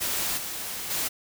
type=noise with level steps; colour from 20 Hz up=white; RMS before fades=-28 / -34 / -28 dBFS; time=0-1.09 s; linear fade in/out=20 ms; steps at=0.37 / 0.9 s; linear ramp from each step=10 ms; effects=none